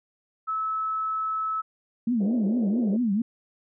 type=tone; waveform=sine; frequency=1300 Hz; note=E6; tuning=24 cents flat; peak=-25 dBFS; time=0.47-1.62 s; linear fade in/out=20 ms
type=tone with vibrato; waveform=sine; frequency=220 Hz; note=A3; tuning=in tune; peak=-21 dBFS; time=2.07-3.22 s; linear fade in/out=5 ms; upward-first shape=triangle; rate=4.5 Hz; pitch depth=260 cents each way
type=band-pass noise; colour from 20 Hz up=pink; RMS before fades=-37 dBFS; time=2.2-2.97 s; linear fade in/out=10 ms; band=270 to 620 Hz; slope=48 dB/octave
effects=none